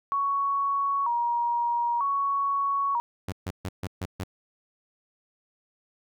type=tone with vibrato; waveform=sine; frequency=1028 Hz; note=C6; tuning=31 cents flat; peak=-23 dBFS; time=0.12-3 s; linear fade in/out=0 ms; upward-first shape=square; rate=0.53 Hz; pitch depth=140 cents each way
type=tone bursts; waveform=sawtooth; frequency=93.4 Hz; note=F#2; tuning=17 cents sharp; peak=-26 dBFS; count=6; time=3.28-4.238 s; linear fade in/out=5 ms; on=43 ms; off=140 ms
effects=none